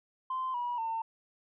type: tone with pitch steps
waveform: sine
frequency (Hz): 1037 / 967.6 / 902.8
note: C6 / B5 / A5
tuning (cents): -16 / -36 / +44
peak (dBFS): -30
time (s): 0.3-1.02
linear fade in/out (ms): 5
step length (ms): 240
effects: tanh soft clip ceiling -27 dBFS